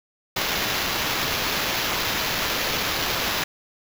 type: noise with sample-and-hold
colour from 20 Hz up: blue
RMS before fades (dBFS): -25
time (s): 0.36-3.44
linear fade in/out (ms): 5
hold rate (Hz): 8820
effects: none